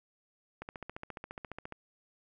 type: click train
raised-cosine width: 0.5 ms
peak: -26 dBFS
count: 17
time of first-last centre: 0.62-1.723 s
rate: 14.5 Hz
effects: none